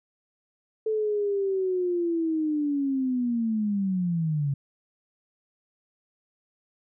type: linear sweep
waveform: sine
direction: down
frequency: 440 to 136.9 Hz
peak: -23 dBFS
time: 0.86-4.54 s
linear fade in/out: 5 ms
effects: none